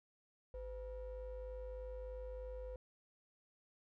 triangle ring-modulated tone, 227.4 Hz, A#3, 43 cents flat, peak -39 dBFS, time 0.54-2.76 s, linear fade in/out 2 ms, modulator 279 Hz, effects none

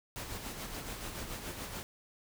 pink noise with tremolo, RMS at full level -40 dBFS, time 0.16-1.83 s, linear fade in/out 0 ms, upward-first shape sine, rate 7 Hz, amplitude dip 45%, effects none

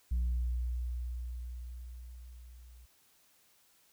sine tone with level ramp, 60.7 Hz, B1, 29 cents flat, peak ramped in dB -25 to -52 dBFS, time 0.11-2.86 s, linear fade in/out 10 ms, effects tanh soft clip ceiling -27 dBFS + white hiss -67 dBFS RMS until 3.92 s

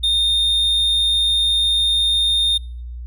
triangle tone, 3654 Hz, A#7, 35 cents flat, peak -13 dBFS, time 0.03-2.58 s, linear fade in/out 10 ms, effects noise-tail reverb RT60 0.6 s tail -26 dB re dry + added 60 Hz sine -28 dBFS peak until 3.06 s

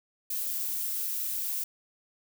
violet noise, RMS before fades -32 dBFS, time 0.3-1.64 s, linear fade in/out 5 ms, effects none

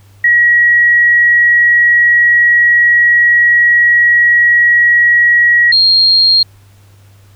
sine tone pair in turn, 1910 / 4229 Hz, A#6 / C8, +42 / +18 cents, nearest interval octave + major second, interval 1376 cents, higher second, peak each -5 dBFS, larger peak neither, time 0.24-5.72 / 5.72-6.43 s, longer first, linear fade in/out 5 ms, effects added 99 Hz sine -40 dBFS peak until 7.35 s + pink hiss -50 dBFS RMS until 7.35 s

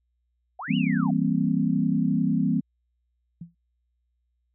sine linear two-way sweep, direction up then down, 646 to 3003 to 646 Hz, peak -32 dBFS, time 0.59-1.11 s, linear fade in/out 5 ms, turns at 0.76 s
sine chord, C dominant seventh, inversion first, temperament equal with one note detuned, 164.81 / 196 / 233.1 / 264.5 Hz, E3 / G3 / Bb3 / C4, 0 / 0 / 0 / +19 cents, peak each -26 dBFS, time 0.68-2.61 s, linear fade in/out 20 ms
sine tone with exponential decay, 169.8 Hz, F3, 48 cents flat, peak -32 dBFS, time 3.41-3.55 s, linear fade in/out 5 ms, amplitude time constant 29 ms
effects added 60 Hz sine -70 dBFS peak until 4.54 s

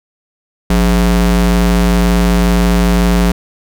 square ring-modulated tone, 116.4 Hz, A#2, 2 cents flat, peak -6 dBFS, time 0.7-3.32 s, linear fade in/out 5 ms, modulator 63.7 Hz, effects none

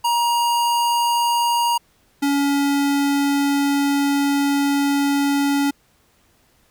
square tone pair in turn, 946 / 282 Hz, A#5 / C#4, +25 / +30 cents, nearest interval octave + major sixth, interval 2095 cents, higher first, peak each -17 dBFS, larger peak neither, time 0.04-1.78 / 2.22-5.71 s, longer second, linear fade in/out 10 ms, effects pink hiss -59 dBFS RMS until 6.7 s

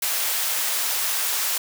white high-pass noise, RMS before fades -24 dBFS, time 0.02-1.58 s, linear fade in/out 5 ms, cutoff 680 Hz, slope 12 dB/octave, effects none

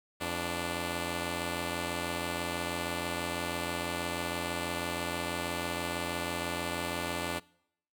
5% pulse tone pair together, 86.17 / 293.7 Hz, F2 / D4, -23 / 0 cents, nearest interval octave + major sixth, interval 2123 cents, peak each -24 dBFS, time 0.2-7.4 s, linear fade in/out 20 ms, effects noise-tail reverb RT60 0.7 s tail -23 dB re dry

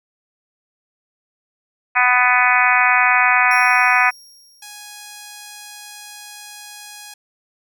harmonic tone, 248.7 Hz, B3, 12 cents sharp, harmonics 3 / 4 / 5 / 6 / 7 / 8 / 9 / 10, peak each -20 / -20 / -20 / -20 / -20 / -20 / -20 / -20 dBFS, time 1.95-4.11 s, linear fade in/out 20 ms
sawtooth tone with exponential decay, 5588 Hz, F8, in tune, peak -26 dBFS, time 3.51-5.58 s, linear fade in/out 2 ms, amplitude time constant 450 ms
5% pulse tone, 830.6 Hz, G#5, in tune, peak -23 dBFS, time 4.62-7.14 s, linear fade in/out 5 ms
effects none

